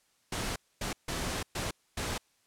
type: noise bursts at uneven times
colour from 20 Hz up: pink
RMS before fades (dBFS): -34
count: 5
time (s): 0.32-0.56 / 0.81-0.93 / 1.08-1.43 / 1.55-1.71 / 1.97-2.18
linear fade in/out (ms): 5
effects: white hiss -70 dBFS RMS until 2.46 s + low-pass 10000 Hz 12 dB/octave